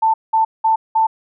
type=tone bursts; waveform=sine; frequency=888 Hz; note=A5; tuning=16 cents sharp; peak=-11 dBFS; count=4; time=0.02-1.07 s; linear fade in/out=10 ms; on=120 ms; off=190 ms; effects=none